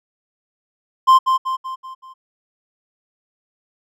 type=tone with echo; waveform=triangle; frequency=1046 Hz; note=C6; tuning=1 cent flat; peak=-5 dBFS; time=1.07-1.19 s; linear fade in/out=20 ms; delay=190 ms; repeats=5; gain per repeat=-6 dB; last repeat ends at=2.14 s; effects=none